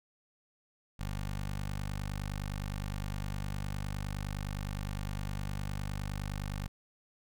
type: tone with notch filter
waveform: 15% pulse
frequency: 49.75 Hz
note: G1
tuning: 26 cents sharp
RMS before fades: -37 dBFS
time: 0.99-6.68 s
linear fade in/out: 10 ms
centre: 400 Hz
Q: 0.92
effects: none